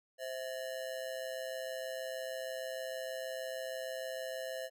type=ring-modulated tone; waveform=square; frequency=588 Hz; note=D5; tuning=2 cents sharp; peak=-36 dBFS; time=0.18-4.7 s; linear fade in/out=50 ms; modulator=63.2 Hz; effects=none